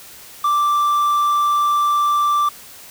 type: tone with quantisation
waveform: triangle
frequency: 1174 Hz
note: D6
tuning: 1 cent flat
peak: -12 dBFS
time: 0.44-2.49 s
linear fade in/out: 5 ms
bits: 7
effects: white hiss -40 dBFS RMS until 2.9 s